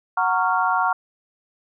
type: chord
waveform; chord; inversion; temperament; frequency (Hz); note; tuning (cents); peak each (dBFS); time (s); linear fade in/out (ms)
sine; Gb major seventh; none; just; 740 / 925 / 1110 / 1387.5; Gb5 / Bb5 / Db6 / F6; 0 / -14 / +2 / -12; -23; 0.17-0.93; 5
effects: none